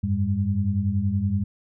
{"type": "tone cluster", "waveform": "sine", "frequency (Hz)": [92.3, 102.9, 200.4], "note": ["F#2", "G#2", "G3"], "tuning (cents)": [-4, -16, 38], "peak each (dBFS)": -25, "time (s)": [0.03, 1.44], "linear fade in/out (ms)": 10, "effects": []}